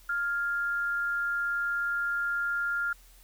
sine tone pair together, 1400.2 / 1661.2 Hz, F6 / G#6, +4 / 0 cents, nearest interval minor third, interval 296 cents, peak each -27 / -39 dBFS, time 0.09-2.93 s, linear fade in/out 5 ms, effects added 41 Hz sine -54 dBFS peak until 3.23 s + white hiss -59 dBFS RMS until 3.23 s

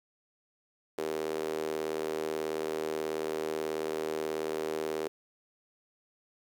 sawtooth tone with high-pass filter, 78.4 Hz, D#2, 14 cents sharp, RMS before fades -34 dBFS, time 0.98-5.08 s, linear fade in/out 0 ms, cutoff 410 Hz, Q 4.4, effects 10-bit

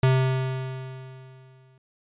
square tone with exponential decay, 130.81 Hz, C3, in tune, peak -16 dBFS, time 0.03-1.78 s, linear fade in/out 2 ms, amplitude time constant 380 ms, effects resampled to 8000 Hz

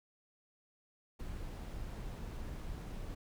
brown noise, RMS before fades -43 dBFS, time 1.19-3.15 s, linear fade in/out 10 ms, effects none

